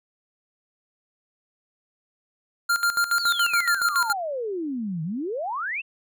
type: tone with tremolo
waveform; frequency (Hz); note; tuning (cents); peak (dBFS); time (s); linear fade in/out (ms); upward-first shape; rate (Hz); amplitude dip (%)
square; 1396.9; F6; 0; -19; 2.69-4.13; 10; square; 7.1; 75
type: exponential two-way sweep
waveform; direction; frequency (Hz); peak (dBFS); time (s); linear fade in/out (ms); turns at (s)
sine; down then up; 4700 to 152.6 to 2790; -26; 3.18-5.82; 20; 5.03
effects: none